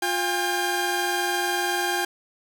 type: tone cluster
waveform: sawtooth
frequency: 353.6 / 807 / 1594 Hz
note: F4 / G#5 / G6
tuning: +22 / -50 / +28 cents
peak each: -24 / -23 / -24 dBFS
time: 0.02-2.05 s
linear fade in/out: 5 ms
effects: none